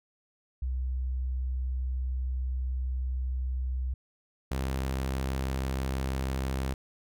sine / sawtooth tone pair in turn, 63.8 / 66.18 Hz, C2 / C2, -43 / +20 cents, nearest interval minor second, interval 63 cents, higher second, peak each -28 / -25 dBFS, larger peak second, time 0.62-3.94 / 4.51-6.74 s, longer first, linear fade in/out 5 ms, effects none

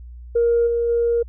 sine tone with level steps, 469.7 Hz, A#4, 13 cents sharp, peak -13 / -17 / -15 dBFS, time 0.35-1.23 s, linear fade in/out 10 ms, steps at 0.66 / 0.88 s, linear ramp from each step 20 ms, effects tanh soft clip ceiling -10 dBFS + added 60 Hz sine -35 dBFS peak until 1.28 s

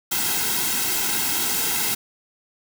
white noise with comb filter, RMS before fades -23 dBFS, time 0.11-1.95 s, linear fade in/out 10 ms, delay 1.7 ms, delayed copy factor -0.8, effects none

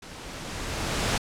pink noise with level ramp, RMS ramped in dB -43 to -24 dBFS, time 0.02-1.18 s, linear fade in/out 5 ms, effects low-pass 8000 Hz 12 dB/octave

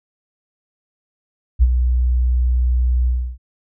sine tone with ADSR envelope, 61.74 Hz, B1, in tune, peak -6 dBFS, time 1.59-3.38 s, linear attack 34 ms, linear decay 42 ms, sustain -7 dB, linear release 310 ms, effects none

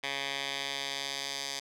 10% pulse tone with band-pass filter sweep, 138.59 Hz, C#3, in tune, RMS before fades -36 dBFS, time 0.03-1.6 s, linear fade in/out 10 ms, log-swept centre 2800 to 5000 Hz, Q 1.5, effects none

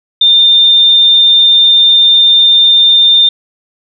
sine tone, 3608 Hz, A7, 43 cents sharp, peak -3 dBFS, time 0.21-3.29 s, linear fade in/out 5 ms, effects none

